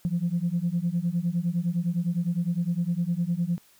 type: beating tone pair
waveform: sine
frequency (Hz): 168 / 177.8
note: E3 / F3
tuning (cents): +33 / +31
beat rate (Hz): 9.8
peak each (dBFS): -26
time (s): 0.05-3.58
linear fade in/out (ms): 0
effects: tanh soft clip ceiling -17 dBFS + white hiss -59 dBFS RMS until 3.79 s